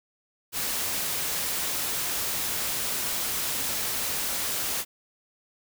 white noise, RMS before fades -29 dBFS, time 0.52-4.85 s, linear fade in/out 50 ms, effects none

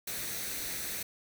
white noise with comb filter, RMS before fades -37 dBFS, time 0.07-1.03 s, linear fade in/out 5 ms, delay 0.49 ms, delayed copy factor +0.5, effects none

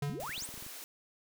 square tone with exponential decay, 143.2 Hz, D3, 43 cents flat, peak -31 dBFS, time 0.02-0.41 s, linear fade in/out 5 ms, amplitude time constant 83 ms
sine exponential sweep, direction up, 115.9 to 10480 Hz, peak -38 dBFS, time 0.06-0.47 s, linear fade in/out 20 ms
clicks, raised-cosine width 3 ms, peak -38 dBFS, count 12, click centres 0.097 / 0.14 / 0.199 / 0.234 / 0.294 / 0.379 / 0.423 / 0.49 / 0.541 / 0.577 / 0.625 / 0.665 s
white high-pass noise, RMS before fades -46 dBFS, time 0.2-0.84 s, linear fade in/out 0 ms, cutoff 230 Hz, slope 48 dB/octave
effects none

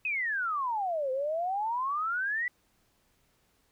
sine exponential two-way sweep, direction down then up, 2582 to 510 to 1993 Hz, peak -28 dBFS, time 0.05-2.48 s, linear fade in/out 2 ms, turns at 1.11 s, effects pink hiss -70 dBFS RMS until 3.71 s

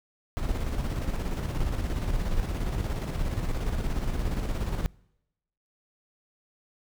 brown noise with tremolo, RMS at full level -27 dBFS, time 0.37-4.86 s, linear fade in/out 0 ms, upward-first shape square, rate 17 Hz, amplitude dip 40%, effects noise-tail reverb RT60 0.9 s tail -25 dB re dry

